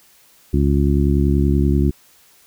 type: harmonic tone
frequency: 70.4 Hz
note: C#2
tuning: 27 cents sharp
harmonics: 1 / 2 / 3 / 4 / 5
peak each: -16 / -19 / -21 / -22 / -23 dBFS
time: 0.53-1.91 s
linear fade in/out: 10 ms
effects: white hiss -52 dBFS RMS until 2.46 s